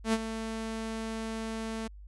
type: tone with ADSR envelope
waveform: sawtooth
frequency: 223 Hz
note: A3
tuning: 23 cents sharp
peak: -19 dBFS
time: 0.04-1.88 s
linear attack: 92 ms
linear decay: 42 ms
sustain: -11 dB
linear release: 11 ms
effects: added 50 Hz sine -45 dBFS peak until 2.07 s + resampled to 24000 Hz